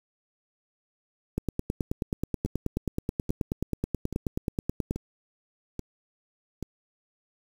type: two click trains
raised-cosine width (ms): 3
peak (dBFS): -20 / -14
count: 6 / 34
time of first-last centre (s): 2.46-6.627 / 1.38-4.909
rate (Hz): 1.2 / 9.35
effects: 7-bit

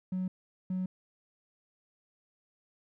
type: tone pair in turn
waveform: triangle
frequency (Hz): 185 / 185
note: F#3 / F#3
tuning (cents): 0 / 0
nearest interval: unison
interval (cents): 0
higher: neither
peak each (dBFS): -27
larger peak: neither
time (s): 0.12-0.28 / 0.7-0.86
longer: neither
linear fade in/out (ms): 5
effects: tanh soft clip ceiling -26 dBFS

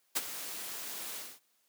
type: noise with ADSR envelope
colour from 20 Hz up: white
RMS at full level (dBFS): -29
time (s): 0.15-1.4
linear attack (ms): 18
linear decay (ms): 35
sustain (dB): -12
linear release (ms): 240
effects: white hiss -73 dBFS RMS until 1.68 s + high-pass 200 Hz 12 dB/octave

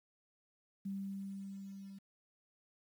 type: tone with level ramp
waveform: sine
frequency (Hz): 196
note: G3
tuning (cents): 0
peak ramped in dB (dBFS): -37 to -48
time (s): 0.85-1.99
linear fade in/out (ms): 10
effects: 11-bit

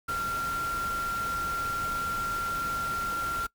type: tone in noise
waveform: sine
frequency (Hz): 1377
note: F6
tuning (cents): -25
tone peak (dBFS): -28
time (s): 0.08-3.47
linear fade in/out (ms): 10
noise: pink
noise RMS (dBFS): -39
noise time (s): 0.08-3.47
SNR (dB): +8
effects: noise-tail reverb RT60 0.1 s tail -22 dB re dry

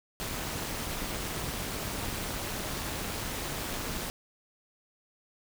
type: noise with amplitude modulation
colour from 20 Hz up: pink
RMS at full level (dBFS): -32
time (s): 0.2-4.1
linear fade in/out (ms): 0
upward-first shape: sine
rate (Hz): 217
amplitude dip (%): 70
effects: none

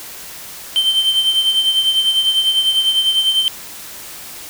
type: tone with tremolo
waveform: triangle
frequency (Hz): 3110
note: G7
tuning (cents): -14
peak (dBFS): -8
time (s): 0.76-3.48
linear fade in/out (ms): 0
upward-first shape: triangle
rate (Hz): 10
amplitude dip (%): 65
effects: white hiss -33 dBFS RMS until 4.49 s

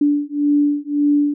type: beating tone pair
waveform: sine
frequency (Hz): 290.1 / 291.9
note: D4 / D4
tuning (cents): -21 / -10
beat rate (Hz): 1.8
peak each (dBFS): -17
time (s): 0.01-1.34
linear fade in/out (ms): 5
effects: none

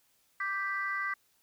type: chord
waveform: sine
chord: G major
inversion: second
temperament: equal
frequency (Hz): 1174.7 / 1568 / 1975.5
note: D6 / G6 / B6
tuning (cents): 0 / 0 / 0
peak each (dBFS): -35 / -35 / -34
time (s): 0.4-1.14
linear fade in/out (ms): 5
effects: tanh soft clip ceiling -22 dBFS + white hiss -70 dBFS RMS until 1.42 s

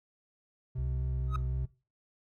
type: tone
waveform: triangle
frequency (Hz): 127.7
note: C3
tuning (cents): -42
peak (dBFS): -32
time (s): 0.75-1.66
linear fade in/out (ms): 10
type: tone with pitch glide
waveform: sine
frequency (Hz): 65.41 to 63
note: C2 to B1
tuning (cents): 0 to +35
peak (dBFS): -31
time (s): 0.78-1.65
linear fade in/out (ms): 5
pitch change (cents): -65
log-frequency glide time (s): 1.06-1.18
type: tone with exponential growth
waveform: triangle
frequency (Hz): 1265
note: D#6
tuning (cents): +28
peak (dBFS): -27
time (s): 1.27-1.36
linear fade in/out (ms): 2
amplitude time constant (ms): 18
effects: noise-tail reverb RT60 0.3 s tail -19 dB re dry + tanh soft clip ceiling -23 dBFS

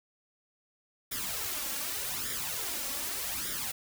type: noise with flanger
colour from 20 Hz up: white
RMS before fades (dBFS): -35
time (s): 1.11-3.72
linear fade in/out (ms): 10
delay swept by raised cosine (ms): 0.56 to 3.66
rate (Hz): 0.84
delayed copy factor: +0.7
effects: none

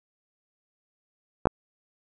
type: clicks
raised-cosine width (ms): 1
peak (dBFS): -6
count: 2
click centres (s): 1.456 / 1.471
effects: none

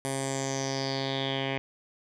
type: tone with low-pass filter sweep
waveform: 10% pulse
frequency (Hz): 135.2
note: C#3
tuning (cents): -43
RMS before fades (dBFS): -31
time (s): 0.05-1.58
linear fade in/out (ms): 0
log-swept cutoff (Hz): 9700 to 2600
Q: 5.4
effects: none

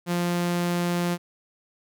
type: tone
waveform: sawtooth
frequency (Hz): 174.61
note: F3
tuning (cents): 0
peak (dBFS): -19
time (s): 0.06-1.18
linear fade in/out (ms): 50
effects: none

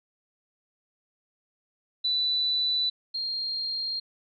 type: tone pair in turn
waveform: sine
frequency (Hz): 3977 / 4213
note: B7 / C8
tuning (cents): +11 / +11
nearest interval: minor second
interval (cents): 100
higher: second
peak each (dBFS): -23 / -28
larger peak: first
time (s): 2.04-2.9 / 3.14-4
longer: neither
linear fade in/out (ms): 10
effects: none

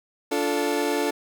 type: chord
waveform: 30% pulse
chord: D minor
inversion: none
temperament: equal with one note detuned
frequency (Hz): 290 / 349.2 / 440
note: D4 / F4 / A4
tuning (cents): -22 / 0 / 0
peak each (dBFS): -24 / -26 / -23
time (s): 0.31-1.11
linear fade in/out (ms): 10
effects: none

